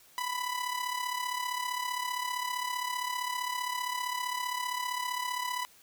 sawtooth tone with amplitude modulation, 993 Hz, B5, 9 cents sharp, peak -25 dBFS, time 0.18-5.65 s, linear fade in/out 0 ms, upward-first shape sine, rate 35.3 Hz, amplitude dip 65%, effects white hiss -59 dBFS RMS until 5.82 s

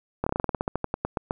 slowing click train, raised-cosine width 1 ms, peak -11 dBFS, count 17, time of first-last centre 0.24-1.309 s, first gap 25 ms, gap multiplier 1.12, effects none

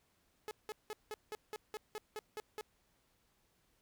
sawtooth tone bursts, 427 Hz, G#4, 48 cents sharp, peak -37 dBFS, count 11, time 0.48-2.61 s, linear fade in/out 0 ms, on 30 ms, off 180 ms, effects pink hiss -75 dBFS RMS until 3.81 s

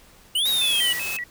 square linear two-way sweep, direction up then down, 2840 to 3849 to 2899 Hz, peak -20 dBFS, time 0.35-0.93 s, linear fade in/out 5 ms, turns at 0.48 s
white noise, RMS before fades -32 dBFS, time 0.45-1.17 s, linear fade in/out 5 ms
sine tone with vibrato, 2240 Hz, C#7, 18 cents sharp, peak -27 dBFS, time 0.61-1.24 s, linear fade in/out 5 ms, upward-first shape square, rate 2.6 Hz, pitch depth 250 cents each way
effects pink hiss -52 dBFS RMS until 1.3 s

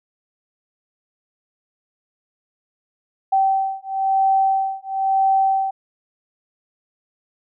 sine beating tone pair, 773 / 774 Hz, G5 / G5, -24 / -22 cents, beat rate 1 Hz, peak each -19 dBFS, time 3.32-5.71 s, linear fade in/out 10 ms, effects none

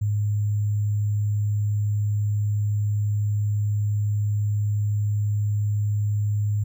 sine tone with sample-and-hold, 104.1 Hz, G#2, 5 cents sharp, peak -20 dBFS, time 0.01-6.64 s, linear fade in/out 10 ms, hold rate 7350 Hz, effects none

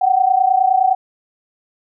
sine tone pair together, 740 / 769.7 Hz, F#5 / G5, 0 / -32 cents, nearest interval minor second, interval 68 cents, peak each -14 dBFS, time 0.01-0.95 s, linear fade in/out 10 ms, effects none

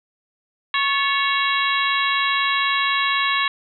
harmonic tone with a mistuned harmonic, 552 Hz, C#5, 7 cents flat, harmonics 2 / 3 / 4 / 5 / 6 / 7, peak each -22 / -24 / -25 / -26 / -27 / -27 dBFS, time 0.74-3.48 s, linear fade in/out 2 ms, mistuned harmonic 3, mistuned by +72 cents, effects none

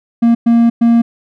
triangle tone bursts at uneven times, 233.1 Hz, A#3, in tune, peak -4 dBFS, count 3, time 0.22-0.35 / 0.46-0.7 / 0.81-1.02 s, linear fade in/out 10 ms, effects none

